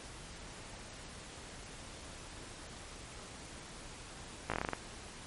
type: slowing click train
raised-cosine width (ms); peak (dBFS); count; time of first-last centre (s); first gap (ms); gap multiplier
0.5; -18; 9; 4.5-4.733; 17; 1.15
effects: pink hiss -49 dBFS RMS until 5.26 s + MP3 48 kbps